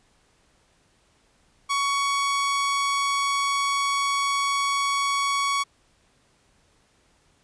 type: tone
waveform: sawtooth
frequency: 1119 Hz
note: C#6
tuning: 16 cents sharp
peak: -18 dBFS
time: 1.69-5.64 s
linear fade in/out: 20 ms
effects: pink hiss -63 dBFS RMS until 7.43 s + resampled to 22050 Hz